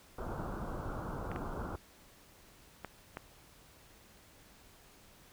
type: low-pass noise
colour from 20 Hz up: pink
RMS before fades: -40 dBFS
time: 0.18-1.76 s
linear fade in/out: 5 ms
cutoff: 1500 Hz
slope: 96 dB/octave
type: clicks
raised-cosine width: 0.5 ms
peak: -25 dBFS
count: 4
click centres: 1.316 / 1.361 / 2.847 / 3.171 s
effects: pink hiss -60 dBFS RMS until 5.32 s